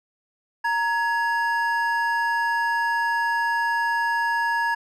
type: tone pair together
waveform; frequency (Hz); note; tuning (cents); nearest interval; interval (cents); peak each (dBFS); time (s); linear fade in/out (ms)
triangle; 930 / 1680.7; A#5 / G#6; -4 / +20; minor seventh; 1024; -21 / -22; 0.64-4.75; 10
effects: none